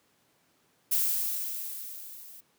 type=noise with level ramp; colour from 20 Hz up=violet; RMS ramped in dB=-25 to -49 dBFS; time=0.91-2.41 s; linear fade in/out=10 ms; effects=pink hiss -68 dBFS RMS until 2.58 s + high-pass 150 Hz 12 dB/octave